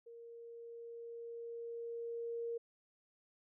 sine tone with level ramp, 466.2 Hz, A#4, in tune, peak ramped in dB -51 to -37 dBFS, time 0.06-2.58 s, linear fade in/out 10 ms, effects none

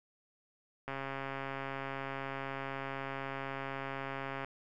click train, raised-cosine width 0.5 ms, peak -24 dBFS, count 486, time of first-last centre 0.88-4.446 s, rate 136 Hz, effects none

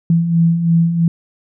sine beating tone pair, 164.81 / 167.81 Hz, E3 / E3, 0 / +31 cents, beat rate 3 Hz, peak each -19 / -11 dBFS, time 0.1-1.08 s, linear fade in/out 2 ms, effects none

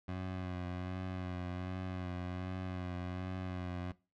20% pulse tone with vibrato, 91.2 Hz, F#2, 24 cents flat, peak -33 dBFS, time 0.08-3.92 s, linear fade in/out 5 ms, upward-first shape sine, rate 1.3 Hz, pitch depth 33 cents each way, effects noise-tail reverb RT60 0.3 s tail -20 dB re dry + low-pass 3000 Hz 12 dB/octave

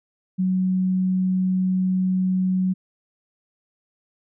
sine tone, 185.8 Hz, F#3, 7 cents sharp, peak -18 dBFS, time 0.38-2.74 s, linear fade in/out 20 ms, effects none

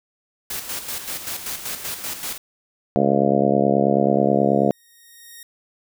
white noise with tremolo, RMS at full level -28 dBFS, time 0.5-2.38 s, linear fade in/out 5 ms, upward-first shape square, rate 5.2 Hz, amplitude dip 55%
harmonic tone, 69.3 Hz, C#2, in tune, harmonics 2 / 3 / 4 / 5 / 6 / 7 / 8 / 9 / 10, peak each -27 / -21 / -24 / -25 / -24 / -24 / -24 / -24 / -23 dBFS, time 2.96-4.71 s, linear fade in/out 0 ms
5% pulse tone with exponential growth, 1864.7 Hz, A#6, in tune, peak -27 dBFS, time 3.95-5.43 s, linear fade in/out 2 ms, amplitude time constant 320 ms
effects none

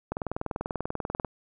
click train, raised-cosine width 1 ms, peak -16 dBFS, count 24, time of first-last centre 0.12-1.247 s, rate 20.4 Hz, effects none

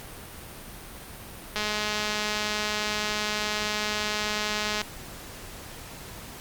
click train, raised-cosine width 0.2 ms, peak -11 dBFS, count 688, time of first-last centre 1.56-4.816 s, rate 211 Hz, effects pink hiss -42 dBFS RMS until 6.4 s + Opus 48 kbps

